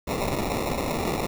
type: noise with sample-and-hold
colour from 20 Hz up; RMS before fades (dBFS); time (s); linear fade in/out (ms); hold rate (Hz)
blue; -27; 0.07-1.27; 10; 1575
effects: none